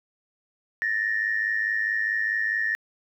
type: tone pair together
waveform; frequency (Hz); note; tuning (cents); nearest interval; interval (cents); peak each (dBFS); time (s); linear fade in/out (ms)
sine; 1760 / 1864.7; A6 / A#6; 0 / 0; minor second; 100; -25; 0.82-2.75; 0
effects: tanh soft clip ceiling -15 dBFS + 10-bit